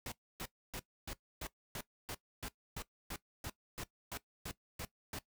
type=noise bursts; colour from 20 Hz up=pink; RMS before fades=-43 dBFS; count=16; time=0.06-5.188 s; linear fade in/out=2 ms; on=58 ms; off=280 ms; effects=noise-tail reverb RT60 0.1 s tail -17 dB re dry